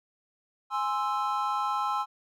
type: chord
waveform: triangle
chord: Ab augmented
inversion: none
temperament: equal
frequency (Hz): 830.6 / 1046.5 / 1318.5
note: Ab5 / C6 / E6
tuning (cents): 0 / 0 / 0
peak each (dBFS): -29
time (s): 0.7-2.06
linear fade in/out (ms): 50
effects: none